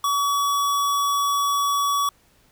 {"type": "tone", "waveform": "square", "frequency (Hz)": 1135, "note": "C#6", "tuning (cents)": 41, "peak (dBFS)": -20, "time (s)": [0.04, 2.09], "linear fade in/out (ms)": 2, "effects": ["pink hiss -59 dBFS RMS until 2.51 s"]}